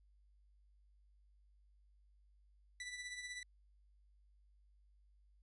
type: tone with tremolo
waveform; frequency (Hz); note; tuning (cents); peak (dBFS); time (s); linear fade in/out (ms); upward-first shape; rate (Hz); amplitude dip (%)
sawtooth; 1976; B6; 0; -39; 2.8-3.43; 2; triangle; 16; 60
effects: added 50 Hz sine -66 dBFS peak until 5.42 s + resampled to 24000 Hz

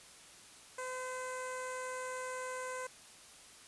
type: tone with notch filter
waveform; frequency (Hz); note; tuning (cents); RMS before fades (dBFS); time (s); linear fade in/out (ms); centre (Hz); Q
10% pulse; 511; C5; -41; -41; 0.78-2.87; 5; 3300; 0.52
effects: white hiss -56 dBFS RMS until 3.67 s + resampled to 24000 Hz

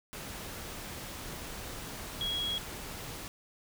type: tone in noise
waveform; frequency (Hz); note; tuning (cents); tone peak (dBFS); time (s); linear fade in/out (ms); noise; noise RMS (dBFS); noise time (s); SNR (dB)
sine; 3315; G#7; -4; -31; 2.21-2.58; 0; pink; -42; 0.13-3.28; +8
effects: none

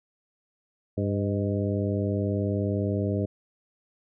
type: harmonic tone with a mistuned harmonic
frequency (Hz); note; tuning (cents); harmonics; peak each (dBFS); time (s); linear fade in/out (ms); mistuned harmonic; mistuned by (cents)
100; G2; +35; 1 / 2 / 3 / 4 / 5 / 6; -27 / -30 / -32 / -33 / -34 / -35; 0.97-3.26; 10; 6; +54
effects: none

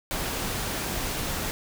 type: noise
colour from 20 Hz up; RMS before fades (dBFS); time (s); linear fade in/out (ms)
pink; -30; 0.11-1.51; 0
effects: none

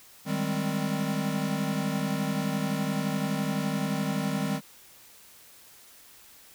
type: chord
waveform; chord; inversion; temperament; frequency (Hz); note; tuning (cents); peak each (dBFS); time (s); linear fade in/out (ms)
square; Ab major seventh; second; equal; 155.56 / 196 / 207.7 / 261.6; Eb3 / G3 / Ab3 / C4; 0 / 0 / 0 / 0; -33 / -32 / -34 / -34; 0.25-4.61; 50
effects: white hiss -53 dBFS RMS until 6.54 s

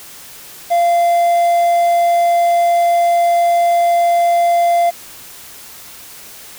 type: tone with quantisation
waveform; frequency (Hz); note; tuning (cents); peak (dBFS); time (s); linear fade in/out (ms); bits
triangle; 690; F5; -21; -8; 0.7-4.91; 20; 6
effects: white hiss -36 dBFS RMS until 6.58 s

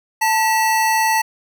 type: tone pair together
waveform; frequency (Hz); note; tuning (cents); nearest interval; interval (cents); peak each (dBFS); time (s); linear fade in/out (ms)
square; 886 / 1934.6; A5 / B6; +12 / -36; octave + major second; 1352; -16 / -21; 0.21-1.22; 10
effects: none

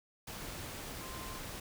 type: tone in noise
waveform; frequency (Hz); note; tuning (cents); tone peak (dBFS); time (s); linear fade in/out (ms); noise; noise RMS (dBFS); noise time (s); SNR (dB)
sine; 1043; C6; -6; -49; 1.01-1.39; 5; pink; -44; 0.27-1.6; -8
effects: none

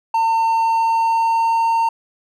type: tone with pitch glide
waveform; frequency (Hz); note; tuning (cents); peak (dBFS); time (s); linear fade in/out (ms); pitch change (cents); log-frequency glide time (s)
triangle; 905 to 913.4; A5 to A#5; +48 to -36; -12; 0.14-1.89; 5; +16; 0.45-1.67
effects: none

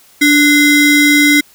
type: ring-modulated tone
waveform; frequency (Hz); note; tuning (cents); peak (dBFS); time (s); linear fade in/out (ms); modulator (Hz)
square; 888; A5; +16; -4; 0.21-1.41; 10; 1180
effects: white hiss -46 dBFS RMS until 1.54 s

